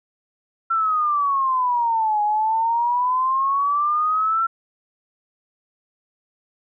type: exponential two-way sweep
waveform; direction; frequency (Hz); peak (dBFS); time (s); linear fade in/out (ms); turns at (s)
sine; down then up; 1356 to 830.6 to 1356; -17; 0.7-4.47; 10; 2.22
effects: none